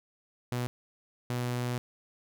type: tone bursts at uneven times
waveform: sawtooth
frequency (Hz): 122.7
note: B2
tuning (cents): -11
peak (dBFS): -26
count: 2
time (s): 0.52-0.67 / 1.3-1.78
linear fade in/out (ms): 0
effects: none